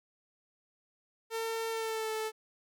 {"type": "tone with pitch glide", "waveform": "sawtooth", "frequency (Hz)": [452, 437.6], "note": ["A4", "A4"], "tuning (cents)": [47, -9], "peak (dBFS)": -29, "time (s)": [1.3, 2.32], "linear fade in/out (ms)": 50, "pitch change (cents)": -56, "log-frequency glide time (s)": [1.69, 2.12], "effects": []}